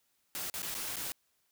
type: noise with dropouts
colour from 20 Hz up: white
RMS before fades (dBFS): -38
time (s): 0.35-1.12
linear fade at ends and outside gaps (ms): 0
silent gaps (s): 0.499-0.54 / 0.62-0.629 / 0.743-0.75 / 0.958-0.967
effects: white hiss -75 dBFS RMS until 1.51 s